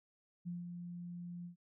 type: tone with ADSR envelope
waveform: sine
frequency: 174.61 Hz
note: F3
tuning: in tune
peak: -38 dBFS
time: 0.45-1.56 s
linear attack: 25 ms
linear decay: 170 ms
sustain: -5 dB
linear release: 110 ms
effects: none